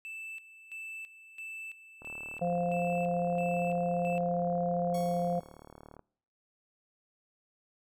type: tone with tremolo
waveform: triangle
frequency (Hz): 2643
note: E7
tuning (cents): +4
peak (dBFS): -38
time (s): 0.05-4.18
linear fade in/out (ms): 0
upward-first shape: square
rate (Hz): 1.5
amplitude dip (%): 75
type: click train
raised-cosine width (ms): 1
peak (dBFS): -35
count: 150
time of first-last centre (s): 2.02-5.993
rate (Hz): 37.5
type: harmonic tone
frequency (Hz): 174.61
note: F3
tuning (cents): 0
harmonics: 1 / 3 / 4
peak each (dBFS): -32 / -32 / -32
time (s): 2.41-5.4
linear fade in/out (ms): 10
type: tone with exponential decay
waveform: 5% pulse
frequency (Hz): 1108.7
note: C#6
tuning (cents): 0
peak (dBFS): -32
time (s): 4.94-5.96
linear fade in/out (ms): 5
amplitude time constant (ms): 220
effects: noise-tail reverb RT60 0.7 s tail -26 dB re dry